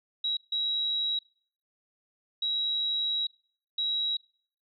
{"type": "tone bursts at uneven times", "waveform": "sine", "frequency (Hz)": 3863, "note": "B7", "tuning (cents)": -39, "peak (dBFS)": -26, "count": 4, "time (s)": [[0.24, 0.37], [0.52, 1.19], [2.42, 3.27], [3.78, 4.17]], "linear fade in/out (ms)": 5, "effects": ["noise-tail reverb RT60 0.5 s tail -22 dB re dry"]}